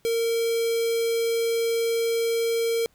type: tone with notch filter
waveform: square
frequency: 460.2 Hz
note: A#4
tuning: 22 cents flat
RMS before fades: -24 dBFS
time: 0.05-2.86 s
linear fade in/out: 0 ms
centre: 1300 Hz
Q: 1.6
effects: pink hiss -64 dBFS RMS until 2.94 s